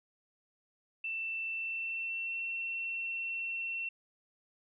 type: tone with pitch glide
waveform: sine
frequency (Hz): 2672 to 2709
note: E7 to E7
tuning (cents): +23 to +47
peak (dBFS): -34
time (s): 1.04-3.89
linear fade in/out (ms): 5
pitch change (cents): +24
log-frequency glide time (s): 1.5-2.4
effects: none